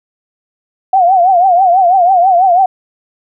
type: tone with vibrato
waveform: sine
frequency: 731 Hz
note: F#5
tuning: 21 cents flat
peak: -5 dBFS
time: 0.93-2.66 s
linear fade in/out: 5 ms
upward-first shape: triangle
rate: 6.1 Hz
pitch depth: 140 cents each way
effects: none

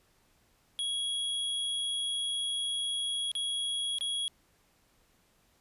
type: tone with dropouts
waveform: square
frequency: 3322 Hz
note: G#7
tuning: in tune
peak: -31 dBFS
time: 0.79-4.28 s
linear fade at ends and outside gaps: 0 ms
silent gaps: 3.316-3.352 / 3.985-4.009 s
effects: pink hiss -68 dBFS RMS until 5.6 s + resampled to 32000 Hz

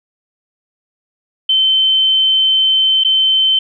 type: tone with dropouts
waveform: sine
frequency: 3084 Hz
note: G7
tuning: 29 cents flat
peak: -9 dBFS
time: 1.49-3.59 s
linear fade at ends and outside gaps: 5 ms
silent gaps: 3.037-3.047 s
effects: none

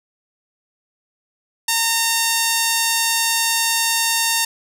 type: tone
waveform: 5% pulse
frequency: 915 Hz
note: A#5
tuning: 32 cents flat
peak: -4 dBFS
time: 1.68-4.45 s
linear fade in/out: 5 ms
effects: none

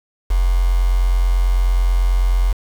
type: tone with quantisation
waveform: sine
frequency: 44.6 Hz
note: F1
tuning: 37 cents sharp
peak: -12 dBFS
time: 0.3-2.53 s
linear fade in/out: 10 ms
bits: 5
effects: none

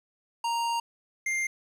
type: tone pair in turn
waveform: square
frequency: 932.3 / 2105 Hz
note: A#5 / C7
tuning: 0 / +10 cents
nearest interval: octave + major second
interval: 1410 cents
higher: second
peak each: -27 dBFS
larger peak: neither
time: 0.44-0.8 / 1.26-1.47 s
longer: first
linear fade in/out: 5 ms
effects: low-pass 10000 Hz 12 dB/octave + 9-bit

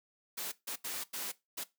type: noise bursts at uneven times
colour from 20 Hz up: white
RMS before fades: -39 dBFS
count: 5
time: 0.37-0.52 / 0.67-0.76 / 0.84-1.04 / 1.13-1.32 / 1.57-1.64 s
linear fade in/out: 10 ms
effects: noise-tail reverb RT60 0.2 s tail -18 dB re dry + high-pass 200 Hz 12 dB/octave

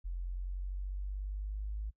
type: exponential sweep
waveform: sine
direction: up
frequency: 43.65 to 52.8 Hz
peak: -35 dBFS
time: 0.04-1.91 s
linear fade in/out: 20 ms
effects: noise-tail reverb RT60 0.1 s tail -25 dB re dry

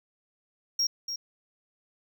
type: tone with echo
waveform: triangle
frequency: 5588 Hz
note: F8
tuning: in tune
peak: -22 dBFS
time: 0.79-0.87 s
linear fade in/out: 5 ms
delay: 290 ms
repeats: 1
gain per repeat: -8 dB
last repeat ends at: 1.16 s
effects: none

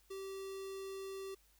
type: tone with notch filter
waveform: square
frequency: 387.3 Hz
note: G4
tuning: 21 cents flat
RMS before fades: -45 dBFS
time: 0.1-1.35 s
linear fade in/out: 10 ms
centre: 1600 Hz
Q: 1.4
effects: added 50 Hz sine -70 dBFS peak until 1.59 s + white hiss -71 dBFS RMS until 1.59 s

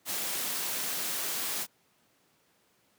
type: noise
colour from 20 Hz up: white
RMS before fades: -33 dBFS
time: 0.05-1.67 s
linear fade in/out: 50 ms
effects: pink hiss -68 dBFS RMS until 2.98 s + high-pass 150 Hz 12 dB/octave

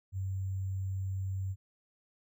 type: tone with sample-and-hold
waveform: sine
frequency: 95.4 Hz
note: G2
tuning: 47 cents flat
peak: -32 dBFS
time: 0.12-1.56 s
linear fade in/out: 50 ms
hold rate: 7350 Hz
effects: none

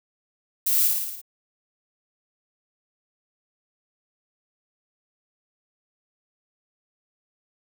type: noise with echo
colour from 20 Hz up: violet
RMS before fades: -22 dBFS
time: 0.66-0.88 s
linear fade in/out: 10 ms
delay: 56 ms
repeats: 6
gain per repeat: -3 dB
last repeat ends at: 1.216 s
effects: none

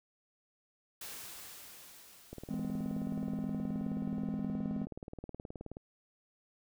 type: noise with exponential decay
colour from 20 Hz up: white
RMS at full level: -44 dBFS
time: 1.01-4.56 s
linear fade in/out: 5 ms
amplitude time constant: 770 ms
type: click train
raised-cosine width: 2 ms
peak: -30 dBFS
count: 66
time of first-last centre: 2.33-5.769 s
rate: 18.9 Hz
type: chord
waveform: triangle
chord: E augmented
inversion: none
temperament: equal with one note detuned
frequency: 164.81 / 207.7 / 255.7 Hz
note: E3 / G#3 / B#3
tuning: 0 / 0 / -40 cents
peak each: -39 / -35 / -37 dBFS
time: 2.49-4.86 s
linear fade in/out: 20 ms
effects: none

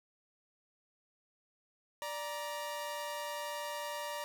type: tone pair together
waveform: sawtooth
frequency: 587.3 / 941.8 Hz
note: D5 / A#5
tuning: 0 / +18 cents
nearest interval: minor sixth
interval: 818 cents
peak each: -37 / -37 dBFS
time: 2.02-4.24 s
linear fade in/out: 0 ms
effects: none

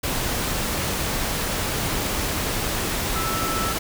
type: tone in noise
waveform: sine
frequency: 1319 Hz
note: E6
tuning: 1 cent sharp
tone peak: -27 dBFS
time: 3.15-3.73 s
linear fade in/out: 10 ms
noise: pink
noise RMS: -25 dBFS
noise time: 0.03-3.79 s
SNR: -5 dB
effects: none

